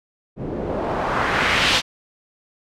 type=noise with low-pass filter sweep; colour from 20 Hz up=white; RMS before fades=-21 dBFS; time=0.36-1.82 s; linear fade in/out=50 ms; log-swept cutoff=280 to 4000 Hz; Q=1.4; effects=none